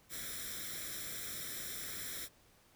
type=noise with comb filter; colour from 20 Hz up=white; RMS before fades=-43 dBFS; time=0.09-2.29 s; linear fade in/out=50 ms; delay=0.54 ms; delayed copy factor=+0.8; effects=pink hiss -66 dBFS RMS until 2.75 s